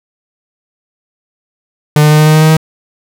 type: tone with pitch steps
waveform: 45% pulse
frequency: 150 / 151.13 / 152.27 / 153.42 / 154.57 / 155.74 / 156.91 / 158.1 Hz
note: D3 / D3 / D#3 / D#3 / D#3 / D#3 / D#3 / D#3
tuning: +37 / +50 / -37 / -24 / -11 / +2 / +15 / +28 cents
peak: -4 dBFS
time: 1.96-2.568 s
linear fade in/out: 2 ms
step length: 76 ms
effects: none